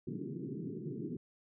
pink band-pass noise, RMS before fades -41 dBFS, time 0.07-1.17 s, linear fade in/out 5 ms, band 120 to 420 Hz, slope 96 dB/octave, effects none

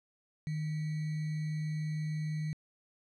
sine tone with sample-and-hold, 154.4 Hz, D#3, 13 cents flat, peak -32 dBFS, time 0.47-2.53 s, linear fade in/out 0 ms, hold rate 2100 Hz, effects low-pass 6000 Hz 12 dB/octave

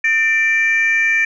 sine tone pair together, 1800.2 / 2349 Hz, A6 / D7, +39 / 0 cents, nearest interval perfect fourth, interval 461 cents, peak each -14 dBFS, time 0.04-1.25 s, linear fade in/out 5 ms, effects tanh soft clip ceiling -7 dBFS

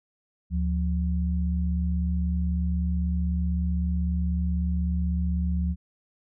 sine tone pair together, 73.7 / 177.58 Hz, D2 / F3, +7 / +29 cents, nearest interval octave + minor third, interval 1522 cents, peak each -24 / -28 dBFS, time 0.5-5.76 s, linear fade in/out 50 ms, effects none

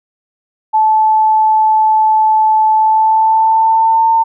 sine tone with pitch glide, 870 to 900.7 Hz, A5 to A5, -20 to +40 cents, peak -7 dBFS, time 0.73-4.24 s, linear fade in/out 20 ms, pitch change +60 cents, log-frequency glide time 2.72-4.08 s, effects none

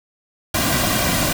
pink noise with comb filter, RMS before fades -19 dBFS, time 0.54-1.33 s, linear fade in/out 5 ms, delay 2.3 ms, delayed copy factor -0.65, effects none

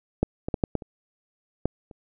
clicks, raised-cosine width 2 ms, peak -7 / -15 / -11 / -8 / -11 / -25 / -9 / -30 dBFS, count 8, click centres 0.23 / 0.485 / 0.542 / 0.638 / 0.753 / 0.822 / 1.656 / 1.912 s, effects none

